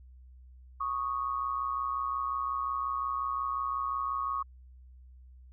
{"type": "tone pair together", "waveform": "sine", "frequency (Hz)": [1110.4, 1236], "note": ["C#6", "D#6"], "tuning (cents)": [3, -12], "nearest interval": "major second", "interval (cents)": 185, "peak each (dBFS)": [-31, -35], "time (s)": [0.8, 4.43], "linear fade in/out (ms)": 10, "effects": ["added 63 Hz sine -50 dBFS peak until 5.52 s"]}